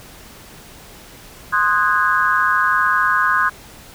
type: chord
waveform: sine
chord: Ab dominant seventh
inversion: first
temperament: equal with one note detuned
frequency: 1046.5 / 1244.5 / 1480 / 1640.2 Hz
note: C6 / Eb6 / Gb6 / Ab6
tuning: 0 / 0 / 0 / -22 cents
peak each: -19 dBFS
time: 1.52-3.5 s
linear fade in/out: 20 ms
effects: pink hiss -41 dBFS RMS until 3.94 s